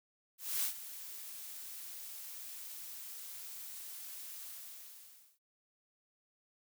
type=noise with ADSR envelope; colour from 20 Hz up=blue; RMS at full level=-33 dBFS; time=0.38-5.39 s; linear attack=250 ms; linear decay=100 ms; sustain=-14 dB; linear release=960 ms; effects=none